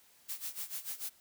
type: noise with tremolo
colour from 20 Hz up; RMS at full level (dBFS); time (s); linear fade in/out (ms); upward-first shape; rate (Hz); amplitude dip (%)
blue; -38; 0.28-1.1; 20; sine; 6.8; 85
effects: white hiss -64 dBFS RMS until 1.2 s